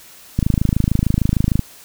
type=click train; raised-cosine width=5 ms; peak=-3 dBFS; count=33; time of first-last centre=0.39-1.593 s; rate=26.6 Hz; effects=white hiss -43 dBFS RMS until 1.84 s